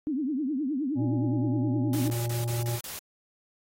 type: tone with vibrato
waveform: sine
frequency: 280.9 Hz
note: C#4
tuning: 23 cents sharp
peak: -26 dBFS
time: 0.07-2.1 s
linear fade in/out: 0 ms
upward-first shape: triangle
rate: 9.6 Hz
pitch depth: 250 cents each way
type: harmonic tone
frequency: 118.4 Hz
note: A#2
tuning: 27 cents sharp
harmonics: 1 / 3 / 5 / 7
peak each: -27 / -39 / -43 / -45 dBFS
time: 0.95-2.8 s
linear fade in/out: 50 ms
type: noise bursts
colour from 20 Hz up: white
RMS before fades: -38 dBFS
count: 6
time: 1.93-2.99 s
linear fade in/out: 2 ms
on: 150 ms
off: 32 ms
effects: AAC 48 kbps